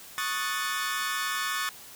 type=chord; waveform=sawtooth; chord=D# half-diminished seventh; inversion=third; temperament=equal; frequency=1108.7 / 1244.5 / 1480 / 1760 Hz; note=C#6 / D#6 / F#6 / A6; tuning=0 / 0 / 0 / 0 cents; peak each=-30 / -31 / -32 / -29 dBFS; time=0.18-1.69 s; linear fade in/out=0 ms; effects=white hiss -47 dBFS RMS until 1.95 s